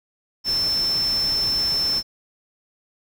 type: tone in noise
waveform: sine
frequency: 5320 Hz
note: E8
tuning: 15 cents sharp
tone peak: -19 dBFS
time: 0.44-2.03 s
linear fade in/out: 50 ms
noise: pink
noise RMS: -34 dBFS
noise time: 0.44-2.03 s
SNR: +12 dB
effects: none